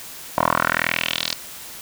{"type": "tone with band-pass filter sweep", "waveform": "10% pulse", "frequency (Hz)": 41.2, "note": "E1", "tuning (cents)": 0, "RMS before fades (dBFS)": -22, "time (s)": [0.38, 1.34], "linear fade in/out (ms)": 0, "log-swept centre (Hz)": [880, 4700], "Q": 3.3, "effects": ["white hiss -37 dBFS RMS until 1.81 s"]}